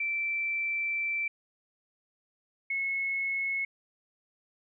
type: tone pair in turn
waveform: sine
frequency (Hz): 2336 / 2186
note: D7 / C#7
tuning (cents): -10 / -25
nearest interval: minor second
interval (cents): 115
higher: first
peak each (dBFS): -28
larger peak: neither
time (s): 0-1.28 / 2.7-3.65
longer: first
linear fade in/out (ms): 5
effects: none